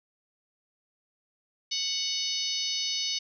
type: harmonic tone with a mistuned harmonic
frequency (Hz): 740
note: F#5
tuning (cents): 0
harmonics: 3 / 4 / 5 / 6 / 7 / 8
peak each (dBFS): -41 / -35 / -34 / -33 / -35 / -36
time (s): 1.71-3.19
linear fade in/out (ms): 10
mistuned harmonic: 8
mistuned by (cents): +39
effects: none